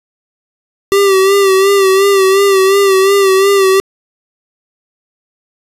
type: tone with vibrato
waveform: square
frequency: 390 Hz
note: G4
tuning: 9 cents flat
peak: -7 dBFS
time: 0.92-3.8 s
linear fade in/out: 0 ms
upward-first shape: sine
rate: 2.8 Hz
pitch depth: 48 cents each way
effects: resampled to 32000 Hz + 7-bit